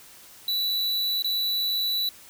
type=tone with dropouts; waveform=square; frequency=3951 Hz; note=B7; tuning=in tune; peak=-24 dBFS; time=0.48-2.09 s; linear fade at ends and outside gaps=2 ms; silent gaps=1.223-1.244 s; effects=white hiss -49 dBFS RMS until 2.29 s